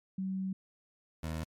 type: tone pair in turn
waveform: sine / 20% pulse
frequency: 190 / 79.89 Hz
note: F#3 / D#2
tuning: +46 / +46 cents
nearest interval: octave + minor third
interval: 1500 cents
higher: first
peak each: -32 / -30 dBFS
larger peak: second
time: 0.18-0.53 / 1.23-1.44 s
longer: first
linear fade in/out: 5 ms
effects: MP3 64 kbps